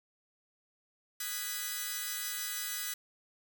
5% pulse chord, G# minor seventh, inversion second, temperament equal, 1244.5 / 1480 / 1661.2 / 1975.5 Hz, D#6 / F#6 / G#6 / B6, 0 / 0 / 0 / 0 cents, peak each -33 / -31 / -30 / -28 dBFS, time 1.2-2.94 s, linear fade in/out 5 ms, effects 9-bit

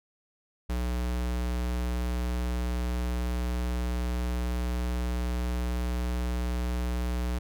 square tone, 60.8 Hz, B1, 26 cents flat, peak -28 dBFS, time 0.69-7.39 s, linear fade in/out 10 ms, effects none

